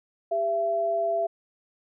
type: tone pair together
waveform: sine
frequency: 399.6 / 671 Hz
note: G4 / E5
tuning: +33 / +31 cents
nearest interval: major sixth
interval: 898 cents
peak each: -32 / -23 dBFS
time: 0.31-1.27 s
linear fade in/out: 10 ms
effects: none